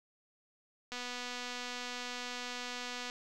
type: click train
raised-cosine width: 0.2 ms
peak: -24 dBFS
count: 537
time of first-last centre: 0.92-3.099 s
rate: 246 Hz
effects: none